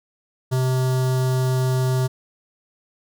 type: tone with notch filter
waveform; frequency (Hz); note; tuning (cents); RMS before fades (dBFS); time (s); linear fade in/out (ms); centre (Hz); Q
square; 129.1; C3; -23; -20; 0.51-2.08; 20; 2300; 1.1
effects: none